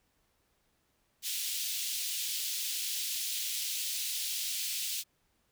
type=high-pass noise; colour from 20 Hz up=pink; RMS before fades=-35 dBFS; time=1.22-5.04 s; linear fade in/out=50 ms; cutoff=3000 Hz; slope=24 dB/octave; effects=pink hiss -74 dBFS RMS until 5.51 s